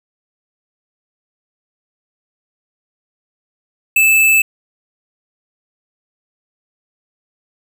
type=tone; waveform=square; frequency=2627 Hz; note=E7; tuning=7 cents flat; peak=-9 dBFS; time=3.96-4.42 s; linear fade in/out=5 ms; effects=none